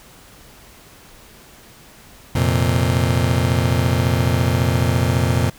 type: chord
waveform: 35% pulse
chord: F suspended fourth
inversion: none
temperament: just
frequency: 87.31 / 116.41 / 130.96 Hz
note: F2 / Bb2 / C3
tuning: 0 / -2 / +2 cents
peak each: -18 dBFS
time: 2.35-5.5 s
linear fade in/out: 5 ms
effects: pink hiss -45 dBFS RMS until 5.58 s